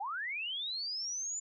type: linear sweep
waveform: sine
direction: up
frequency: 740 to 7110 Hz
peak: -35 dBFS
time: 0-1.4 s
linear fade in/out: 10 ms
effects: none